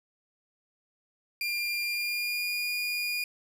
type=tone with pitch glide; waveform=30% pulse; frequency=2396 to 2434 Hz; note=D7 to D#7; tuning=+34 to -39 cents; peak=-26 dBFS; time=1.41-3.24 s; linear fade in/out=2 ms; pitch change=+27 cents; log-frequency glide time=1.82-2.52 s; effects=none